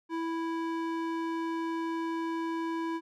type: tone with band-pass filter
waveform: square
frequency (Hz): 329.6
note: E4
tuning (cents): 0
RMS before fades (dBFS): -33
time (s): 0.09-3.01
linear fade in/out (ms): 50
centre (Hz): 740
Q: 0.84
effects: none